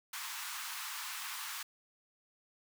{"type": "high-pass noise", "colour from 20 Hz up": "pink", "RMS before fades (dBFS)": -42, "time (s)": [0.13, 1.63], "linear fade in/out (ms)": 5, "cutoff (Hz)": 930, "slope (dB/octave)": 48, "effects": []}